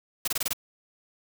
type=noise bursts; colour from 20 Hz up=white; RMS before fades=-27 dBFS; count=6; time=0.25-0.532 s; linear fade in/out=5 ms; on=27 ms; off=24 ms; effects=none